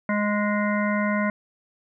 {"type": "harmonic tone", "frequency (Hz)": 207.7, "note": "G#3", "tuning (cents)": 0, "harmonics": [1, 3, 5, 7, 9, 10], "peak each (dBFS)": [-23, -28, -30, -31, -33, -33], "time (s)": [0.09, 1.3], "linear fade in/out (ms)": 2, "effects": []}